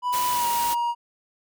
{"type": "tone with pitch glide", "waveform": "triangle", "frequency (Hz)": [987.8, 948.1], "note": ["B5", "A#5"], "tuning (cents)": [0, 29], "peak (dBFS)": -20, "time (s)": [0.02, 0.95], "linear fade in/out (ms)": 50, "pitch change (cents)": -71, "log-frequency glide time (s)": [0.31, 0.48]}
{"type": "noise", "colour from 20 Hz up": "white", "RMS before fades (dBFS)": -30, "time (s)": [0.12, 0.75], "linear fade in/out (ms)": 20}
{"effects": []}